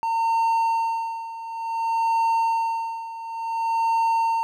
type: tone with tremolo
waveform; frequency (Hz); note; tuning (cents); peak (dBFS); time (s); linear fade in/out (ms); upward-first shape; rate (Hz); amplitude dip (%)
triangle; 911; A#5; -40; -16; 0.03-4.43; 0; sine; 0.56; 80
effects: none